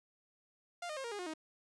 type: tone with pitch steps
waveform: sawtooth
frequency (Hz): 698.5 / 611.6 / 535.5 / 468.9 / 410.6 / 359.5 / 314.8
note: F5 / D#5 / C5 / A#4 / G#4 / F#4 / D#4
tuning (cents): 0 / -30 / +40 / +10 / -20 / -50 / +20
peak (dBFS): -36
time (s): 0.82-1.338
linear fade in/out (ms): 5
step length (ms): 74
effects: resampled to 22050 Hz + 11-bit